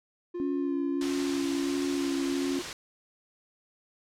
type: tone with vibrato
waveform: triangle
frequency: 349.4 Hz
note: F4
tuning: 1 cent sharp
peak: -30 dBFS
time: 0.34-2.62 s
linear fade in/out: 10 ms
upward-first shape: sine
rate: 1.5 Hz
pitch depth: 31 cents each way
type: tone with pitch glide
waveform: sine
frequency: 279.4 to 275.1 Hz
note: C#4 to C#4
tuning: +14 to -13 cents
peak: -28 dBFS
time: 0.4-2.59 s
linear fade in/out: 0 ms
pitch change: -27 cents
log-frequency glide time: 1.92-2.25 s
type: noise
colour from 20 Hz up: white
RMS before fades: -35 dBFS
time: 1.01-2.73 s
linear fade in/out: 2 ms
effects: low-pass 6000 Hz 12 dB/octave